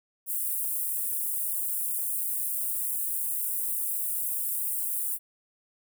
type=high-pass noise; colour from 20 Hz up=white; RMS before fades=-30 dBFS; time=0.26-5.19 s; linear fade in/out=50 ms; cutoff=8700 Hz; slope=48 dB/octave; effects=none